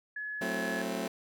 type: tone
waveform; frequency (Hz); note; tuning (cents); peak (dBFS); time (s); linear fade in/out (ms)
sine; 1700; G#6; +40; -35; 0.16-0.82; 5
type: chord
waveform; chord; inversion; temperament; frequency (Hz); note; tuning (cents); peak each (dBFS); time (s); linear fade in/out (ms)
20% pulse; F# half-diminished seventh; none; just; 185 / 222 / 266.4 / 333; F#3 / A3 / C4 / E4; 0 / +16 / +31 / +18; -33 / -32 / -33 / -38; 0.41-1.08; 5
effects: none